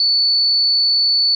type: tone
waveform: sine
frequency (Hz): 4469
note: C#8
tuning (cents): +13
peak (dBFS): -12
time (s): 0-1.35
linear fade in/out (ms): 2
effects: none